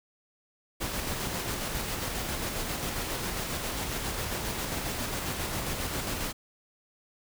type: noise with tremolo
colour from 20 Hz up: pink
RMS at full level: -32 dBFS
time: 0.8-6.33 s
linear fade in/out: 20 ms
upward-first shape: square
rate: 7.4 Hz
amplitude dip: 25%
effects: none